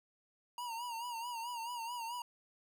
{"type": "tone with vibrato", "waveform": "square", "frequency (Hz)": 943, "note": "A#5", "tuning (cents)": 20, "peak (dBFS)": -40, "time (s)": [0.58, 2.22], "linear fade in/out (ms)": 2, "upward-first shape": "sine", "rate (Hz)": 4.6, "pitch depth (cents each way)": 74, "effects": []}